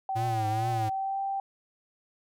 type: tone with pitch glide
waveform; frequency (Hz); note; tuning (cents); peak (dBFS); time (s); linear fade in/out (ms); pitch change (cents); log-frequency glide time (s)
sine; 770 to 783.9; G5 to G5; -31 to 0; -28; 0.09-1.4; 2; +31; 0.9-1.2
type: tone with vibrato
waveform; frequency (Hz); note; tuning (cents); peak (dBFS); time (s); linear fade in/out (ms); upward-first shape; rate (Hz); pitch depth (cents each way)
square; 111.9; A2; +30; -30; 0.15-0.9; 20; triangle; 2.3; 120
effects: none